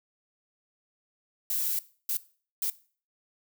violet noise bursts at uneven times, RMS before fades -29 dBFS, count 3, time 1.5-1.79 / 2.09-2.17 / 2.62-2.7 s, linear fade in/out 2 ms, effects noise-tail reverb RT60 0.4 s tail -18 dB re dry

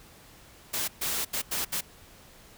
white noise bursts at uneven times, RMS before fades -30 dBFS, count 5, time 0.73-0.88 / 1.01-1.25 / 1.33-1.42 / 1.51-1.65 / 1.72-1.81 s, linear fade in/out 10 ms, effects pink hiss -53 dBFS RMS until 2.57 s

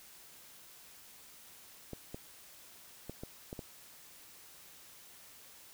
clicks, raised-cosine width 2 ms, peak -28 dBFS, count 6, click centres 1.933 / 2.145 / 3.096 / 3.235 / 3.529 / 3.592 s, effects white hiss -56 dBFS RMS until 5.73 s

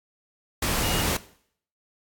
sine tone in noise, 2858 Hz, F7, 39 cents sharp, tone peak -32 dBFS, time 0.83-1.03 s, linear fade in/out 5 ms, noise pink, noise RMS -25 dBFS, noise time 0.62-1.17 s, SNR -10 dB, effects noise-tail reverb RT60 0.6 s tail -18 dB re dry + AAC 64 kbps

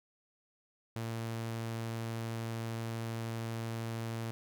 sawtooth tone, 114.1 Hz, A#2, 37 cents flat, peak -32 dBFS, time 0.96-4.31 s, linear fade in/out 0 ms, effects none

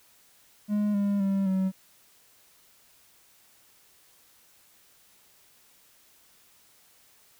triangle tone with pitch steps, 208 / 201.6 / 195.42 / 189.42 Hz, G#3 / G3 / G3 / F#3, +3 / +49 / -5 / +41 cents, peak -21 dBFS, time 0.68-1.72 s, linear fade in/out 50 ms, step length 260 ms, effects white hiss -60 dBFS RMS until 7.39 s

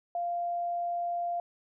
sine tone, 695 Hz, F5, 9 cents flat, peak -29 dBFS, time 0.15-1.4 s, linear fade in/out 2 ms, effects none

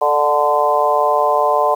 harmonic tone with a mistuned harmonic, 146.83 Hz, D3, in tune, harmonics 3 / 4 / 5 / 6 / 7, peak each -21 / -17 / -18 / -20 / -17 dBFS, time 0.01-1.75 s, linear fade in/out 10 ms, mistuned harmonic 4, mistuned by +15 cents, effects 7-bit

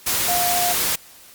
sine tone in noise, 709 Hz, F5, 26 cents sharp, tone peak -21 dBFS, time 0.28-0.73 s, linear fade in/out 10 ms, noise white, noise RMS -21 dBFS, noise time 0.06-0.96 s, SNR -3 dB, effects white hiss -46 dBFS RMS until 1.34 s + Opus 48 kbps

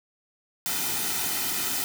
white noise with comb filter, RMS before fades -28 dBFS, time 0.66-1.84 s, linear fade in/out 0 ms, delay 1.8 ms, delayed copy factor -0.65, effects none

